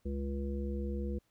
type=harmonic tone; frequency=69.3 Hz; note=C#2; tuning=in tune; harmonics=1 / 3 / 5 / 7; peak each=-35 / -39 / -43 / -44 dBFS; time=0.05-1.19 s; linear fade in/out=10 ms; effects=pink hiss -75 dBFS RMS until 1.3 s